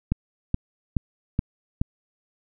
click train, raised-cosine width 5 ms, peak -9 dBFS, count 5, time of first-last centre 0.12-1.815 s, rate 2.36 Hz, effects none

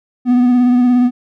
triangle tone with vibrato, 246.9 Hz, B3, in tune, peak -6 dBFS, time 0.25-1.11 s, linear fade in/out 50 ms, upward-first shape triangle, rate 17 Hz, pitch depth 33 cents each way, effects none

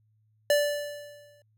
square tone with exponential decay, 584 Hz, D5, 10 cents flat, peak -19 dBFS, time 0.5-1.42 s, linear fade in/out 2 ms, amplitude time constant 200 ms, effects added 108 Hz sine -64 dBFS peak until 1.57 s

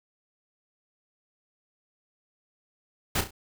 pink noise with echo, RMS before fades -26 dBFS, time 3.15-3.21 s, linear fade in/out 5 ms, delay 33 ms, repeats 3, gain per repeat -8 dB, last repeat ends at 3.309 s, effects none

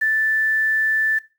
sine tone with quantisation, 1760 Hz, A6, in tune, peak -16 dBFS, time 0.01-1.19 s, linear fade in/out 10 ms, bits 7, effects noise-tail reverb RT60 0.3 s tail -18 dB re dry

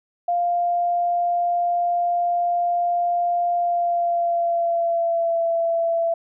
sine tone with pitch glide, 698.5 to 669.7 Hz, F5 to E5, 0 to +27 cents, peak -18 dBFS, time 0.28-6.14 s, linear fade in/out 5 ms, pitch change -73 cents, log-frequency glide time 3.55-5.41 s, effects none

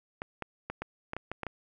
clicks, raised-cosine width 0.5 ms, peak -20 dBFS, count 9, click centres 0.219 / 0.423 / 0.7 / 0.82 / 1.134 / 1.166 / 1.316 / 1.433 / 1.467 s, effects none

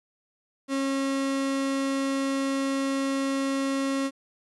35% pulse tone, 272 Hz, C#4, 33 cents flat, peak -23 dBFS, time 0.68-4.11 s, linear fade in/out 50 ms, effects resampled to 24000 Hz + 10-bit

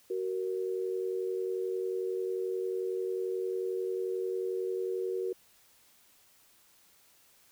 sine tone pair together, 375 / 466.2 Hz, F#4 / A#4, +23 / 0 cents, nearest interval major third, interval 377 cents, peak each -32 / -35 dBFS, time 0.1-5.33 s, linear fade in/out 5 ms, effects white hiss -63 dBFS RMS until 7.51 s

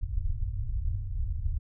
pink low-pass noise, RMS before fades -30 dBFS, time 0.01-1.59 s, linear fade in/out 20 ms, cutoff 110 Hz, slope 48 dB/octave, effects none

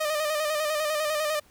sawtooth tone with vibrato, 610 Hz, D#5, 34 cents flat, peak -21 dBFS, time 0-1.4 s, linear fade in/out 10 ms, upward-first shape square, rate 10 Hz, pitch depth 42 cents each way, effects pink hiss -59 dBFS RMS until 1.5 s

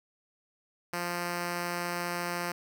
5% pulse tone, 174.61 Hz, F3, in tune, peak -20 dBFS, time 0.93-2.52 s, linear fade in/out 5 ms, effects none

